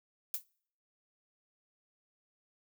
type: noise with exponential decay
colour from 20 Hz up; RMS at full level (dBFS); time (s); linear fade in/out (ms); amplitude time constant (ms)
violet; -30; 0.34-0.44; 1; 21
effects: noise-tail reverb RT60 0.6 s tail -26 dB re dry